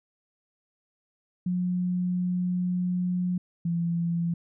sine tone pair in turn, 180 / 169.77 Hz, F#3 / F3, -47 / -49 cents, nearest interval minor second, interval 102 cents, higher first, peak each -24 dBFS, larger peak neither, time 1.46-3.38 / 3.65-4.34 s, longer first, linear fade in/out 5 ms, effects none

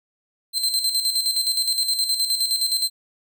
sawtooth tone with tremolo, 4113 Hz, C8, 30 cents flat, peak -15 dBFS, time 0.53-2.9 s, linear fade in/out 50 ms, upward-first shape square, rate 9.6 Hz, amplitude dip 55%, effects none

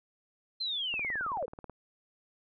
sine linear sweep, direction down, 4186 to 436 Hz, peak -31 dBFS, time 0.6-1.46 s, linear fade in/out 10 ms
click train, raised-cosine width 1 ms, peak -30 dBFS, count 15, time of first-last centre 0.94-1.697 s, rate 18.5 Hz
effects none

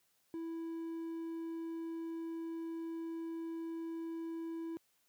triangle tone, 329.6 Hz, E4, in tune, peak -37 dBFS, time 0.34-4.77 s, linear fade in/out 0 ms, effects white hiss -75 dBFS RMS until 5.08 s + high-pass 80 Hz 12 dB/octave

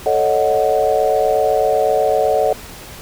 sine chord, D# half-diminished seventh, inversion second, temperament equal, 440 / 554.4 / 622.3 / 740 Hz, A4 / C#5 / D#5 / F#5, 0 / 0 / 0 / 0 cents, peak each -18 dBFS, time 0.06-2.53 s, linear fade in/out 2 ms, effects pink hiss -35 dBFS RMS until 3.01 s

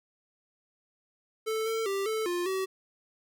square tone with pitch steps, 440.2 / 448.3 / 393 / 438.7 / 351.8 / 380.4 Hz, A4 / A4 / G4 / A4 / F4 / F#4, +1 / +32 / +4 / -5 / +13 / +48 cents, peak -29 dBFS, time 1.46-2.66 s, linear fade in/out 20 ms, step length 200 ms, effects none

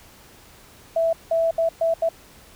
sine tone bursts at uneven times, 659.3 Hz, E5, in tune, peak -17 dBFS, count 5, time 0.96-1.13 / 1.31-1.51 / 1.58-1.69 / 1.81-1.94 / 2.02-2.09 s, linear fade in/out 5 ms, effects pink hiss -49 dBFS RMS until 2.55 s

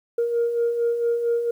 sine beating tone pair, 466.2 / 470.6 Hz, A#4 / A#4, 0 / +16 cents, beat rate 4.4 Hz, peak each -28 / -19 dBFS, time 0.18-1.51 s, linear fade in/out 5 ms, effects tanh soft clip ceiling -15 dBFS + 9-bit

